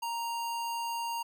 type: tone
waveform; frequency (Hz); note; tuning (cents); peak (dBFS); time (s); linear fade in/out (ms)
square; 932.3; A#5; 0; -33; 0.02-1.23; 10
effects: none